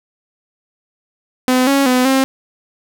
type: tone with pitch steps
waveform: sawtooth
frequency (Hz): 254.4 / 276.5 / 252.4 / 266.3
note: C4 / C#4 / B3 / C4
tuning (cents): -48 / -4 / +38 / +31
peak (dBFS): -7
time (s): 1.48-2.24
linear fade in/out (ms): 0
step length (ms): 190
effects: none